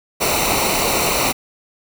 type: noise with comb filter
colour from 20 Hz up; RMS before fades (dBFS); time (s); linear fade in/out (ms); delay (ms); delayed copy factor
pink; -18; 0.2-1.33; 20; 0.6; -0.7
effects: none